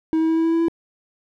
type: tone with pitch steps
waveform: triangle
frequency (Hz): 319.6 / 321.8 / 324.1 / 326.3 / 328.6 / 330.9 / 333.2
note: D#4 / E4 / E4 / E4 / E4 / E4 / E4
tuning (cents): +47 / -42 / -29 / -18 / -5 / +7 / +19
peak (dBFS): -14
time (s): 0.13-0.683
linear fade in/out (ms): 0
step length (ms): 79
effects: none